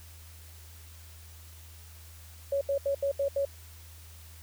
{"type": "tone bursts", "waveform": "sine", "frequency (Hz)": 557, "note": "C#5", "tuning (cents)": 8, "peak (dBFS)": -25, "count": 6, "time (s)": [2.52, 3.452], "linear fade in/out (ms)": 5, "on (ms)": 92, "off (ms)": 76, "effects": ["added 81 Hz sine -48 dBFS peak until 4.42 s", "white hiss -54 dBFS RMS until 4.42 s"]}